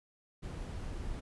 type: noise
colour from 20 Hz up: brown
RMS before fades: -40 dBFS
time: 0.42-1.21 s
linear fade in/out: 20 ms
effects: resampled to 24000 Hz